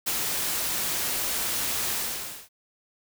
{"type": "noise with ADSR envelope", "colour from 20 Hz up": "white", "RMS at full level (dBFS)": -25, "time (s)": [0.06, 2.49], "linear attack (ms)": 17, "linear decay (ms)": 31, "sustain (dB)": -3, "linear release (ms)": 560, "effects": []}